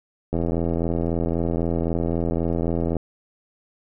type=click train; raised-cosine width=2 ms; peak=-11 dBFS; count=222; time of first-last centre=0.33-2.967 s; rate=83.8 Hz; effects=none